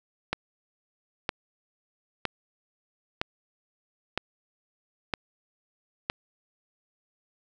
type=click train; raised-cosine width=0.3 ms; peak=-10 dBFS; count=7; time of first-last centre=0.33-6.099 s; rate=1.04 Hz; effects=none